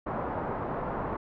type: low-pass noise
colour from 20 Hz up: white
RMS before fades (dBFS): -33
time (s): 0.06-1.17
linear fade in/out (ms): 10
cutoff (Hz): 1100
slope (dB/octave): 24
effects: none